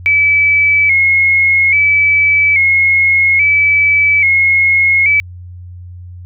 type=tone with vibrato; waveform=sine; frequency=2231 Hz; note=C#7; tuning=11 cents sharp; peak=-7 dBFS; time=0.06-5.2 s; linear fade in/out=0 ms; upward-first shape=square; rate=0.6 Hz; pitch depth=53 cents each way; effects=added 89 Hz sine -28 dBFS peak until 6.25 s